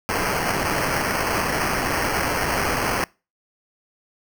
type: noise with sample-and-hold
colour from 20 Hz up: violet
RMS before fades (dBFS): -23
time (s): 0.09-3.04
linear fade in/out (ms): 0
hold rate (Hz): 3675
effects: noise-tail reverb RT60 0.3 s tail -25 dB re dry